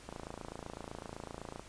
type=click train; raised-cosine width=1 ms; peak=-28 dBFS; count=43; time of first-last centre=0.09-1.595 s; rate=27.9 Hz; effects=pink hiss -54 dBFS RMS until 1.68 s + resampled to 22050 Hz